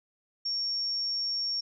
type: tone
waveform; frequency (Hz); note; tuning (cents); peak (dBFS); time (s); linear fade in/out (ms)
sine; 5510; F8; -24; -28; 0.45-1.61; 10
effects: none